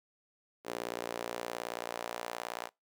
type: tone with high-pass filter sweep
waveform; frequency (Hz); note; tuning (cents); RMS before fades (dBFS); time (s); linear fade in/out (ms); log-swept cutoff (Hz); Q
sawtooth; 58.8; A#1; +16; -40; 0.64-2.7; 50; 420 to 730; 1.5
effects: noise-tail reverb RT60 0.2 s tail -24 dB re dry